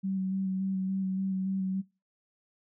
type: tone with vibrato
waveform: sine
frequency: 190.5 Hz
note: G3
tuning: 49 cents flat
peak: -28 dBFS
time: 0.03-1.82 s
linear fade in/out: 20 ms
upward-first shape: square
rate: 3.5 Hz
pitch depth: 16 cents each way
effects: noise-tail reverb RT60 0.3 s tail -23 dB re dry